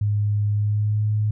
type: tone with pitch glide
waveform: sine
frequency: 103.83 to 106.32 Hz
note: G#2 to G#2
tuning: 0 to +41 cents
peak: -18 dBFS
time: 0.01-1.31 s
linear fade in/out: 5 ms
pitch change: +41 cents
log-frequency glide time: 0.53-1.05 s
effects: none